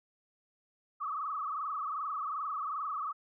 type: tone with frequency modulation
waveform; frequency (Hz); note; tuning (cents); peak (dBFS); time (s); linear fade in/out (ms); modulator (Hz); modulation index
sine; 1206; D6; +46; -33; 1-3.13; 20; 22.6; 4
effects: none